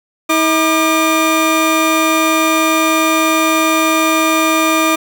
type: tone pair together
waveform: 25% pulse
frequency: 320 / 1203.3 Hz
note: D#4 / D6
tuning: +49 / +42 cents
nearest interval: octave + major seventh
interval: 2293 cents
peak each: -10 dBFS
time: 0.29-4.96 s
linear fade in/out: 10 ms
effects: none